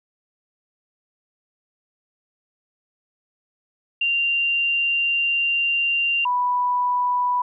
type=tone pair in turn; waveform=sine; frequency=2778 / 986.2 Hz; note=F7 / B5; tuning=-10 / -3 cents; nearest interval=octave + tritone; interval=1793 cents; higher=first; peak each=-18 / -18 dBFS; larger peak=neither; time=4.01-6.25 / 6.25-7.42 s; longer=first; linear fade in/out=5 ms; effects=none